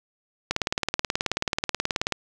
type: click train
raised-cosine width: 0.2 ms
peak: -6 dBFS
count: 31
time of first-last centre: 0.51-2.123 s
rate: 18.6 Hz
effects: none